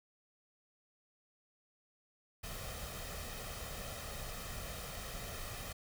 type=noise with comb filter; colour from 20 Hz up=pink; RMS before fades=-44 dBFS; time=2.43-5.73 s; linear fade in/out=10 ms; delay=1.6 ms; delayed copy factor=+0.6; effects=none